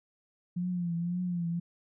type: tone with vibrato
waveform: sine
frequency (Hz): 174.61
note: F3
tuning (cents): 0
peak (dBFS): -29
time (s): 0.56-1.6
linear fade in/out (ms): 10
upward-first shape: triangle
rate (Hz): 1.9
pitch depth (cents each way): 72
effects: none